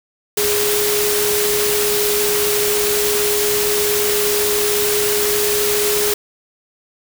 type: tone in noise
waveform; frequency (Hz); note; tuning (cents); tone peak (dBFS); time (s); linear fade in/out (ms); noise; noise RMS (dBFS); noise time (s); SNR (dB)
sine; 415.3; G#4; 0; -18; 0.37-6.14; 5; white; -19; 0.37-6.14; -2
effects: none